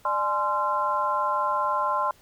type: tone cluster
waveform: sine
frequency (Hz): 597 / 845 / 1041 / 1363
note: D5 / G#5 / C6 / F6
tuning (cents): +28 / +30 / -9 / -43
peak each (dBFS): -31 / -30 / -24 / -31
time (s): 0.05-2.11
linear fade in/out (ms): 2
effects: pink hiss -57 dBFS RMS until 2.21 s